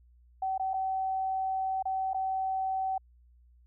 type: tone with dropouts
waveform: sine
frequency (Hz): 763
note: G5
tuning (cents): -47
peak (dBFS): -28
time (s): 0.42-2.98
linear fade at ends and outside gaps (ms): 5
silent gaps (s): 0.579-0.596 / 0.735-0.739 / 1.826-1.854 / 2.134-2.144
effects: added 60 Hz sine -57 dBFS peak until 3.66 s